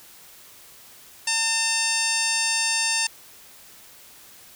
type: harmonic tone with a mistuned harmonic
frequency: 900 Hz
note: A5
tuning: 39 cents sharp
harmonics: 1 / 2 / 3 / 4 / 5 / 6 / 7 / 8 / 9 / 10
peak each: -33 / -30 / -27 / -33 / -29 / -29 / -31 / -32 / -33 / -29 dBFS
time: 1.27-3.07 s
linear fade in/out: 5 ms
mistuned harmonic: 5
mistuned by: +44 cents
effects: white hiss -48 dBFS RMS until 4.55 s